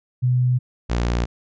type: tone pair in turn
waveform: sine / sawtooth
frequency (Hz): 125.2 / 59.09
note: B2 / A#1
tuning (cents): +24 / +24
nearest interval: octave + minor second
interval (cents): 1300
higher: first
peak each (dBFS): -15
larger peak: neither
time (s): 0.22-0.59 / 0.89-1.26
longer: neither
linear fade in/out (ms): 20
effects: resampled to 16000 Hz